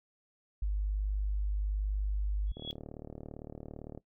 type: tone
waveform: sine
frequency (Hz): 50.6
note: G#1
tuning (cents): -44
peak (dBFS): -29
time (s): 0.62-2.52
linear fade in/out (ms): 5
type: tone with exponential growth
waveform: sine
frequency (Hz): 3351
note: G#7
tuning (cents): +15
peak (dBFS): -33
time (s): 2.47-2.71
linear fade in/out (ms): 0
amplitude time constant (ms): 51
type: click train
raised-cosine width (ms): 2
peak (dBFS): -30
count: 54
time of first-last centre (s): 2.57-3.976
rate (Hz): 37.7
effects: noise-tail reverb RT60 0.1 s tail -18 dB re dry